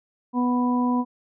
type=harmonic tone; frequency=246.9 Hz; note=B3; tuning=in tune; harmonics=1 / 2 / 3 / 4; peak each=-20 / -34 / -33 / -27 dBFS; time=0.33-1.05 s; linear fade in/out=50 ms; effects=none